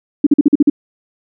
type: tone bursts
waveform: sine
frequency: 290 Hz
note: D4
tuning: 22 cents flat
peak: -4 dBFS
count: 7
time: 0.24-0.699 s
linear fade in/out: 5 ms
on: 27 ms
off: 45 ms
effects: none